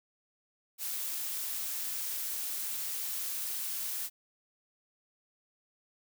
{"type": "noise", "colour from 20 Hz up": "blue", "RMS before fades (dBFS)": -36, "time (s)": [0.78, 4.1], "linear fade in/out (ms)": 50, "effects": []}